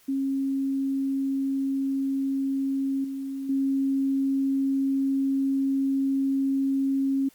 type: tone with level steps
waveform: sine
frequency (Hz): 271.4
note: C#4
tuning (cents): -36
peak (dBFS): -23 / -29 / -21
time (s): 0.08-7.29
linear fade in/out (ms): 10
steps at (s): 3.04 / 3.49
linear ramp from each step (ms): 5
effects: white hiss -58 dBFS RMS until 7.34 s + MP3 96 kbps